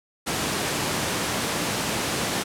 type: high-pass noise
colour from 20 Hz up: pink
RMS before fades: -26 dBFS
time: 0.26-2.44 s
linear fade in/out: 20 ms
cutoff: 130 Hz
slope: 12 dB/octave
effects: low-pass 11000 Hz 12 dB/octave